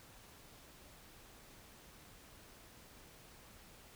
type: silence
effects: pink hiss -59 dBFS RMS until 3.95 s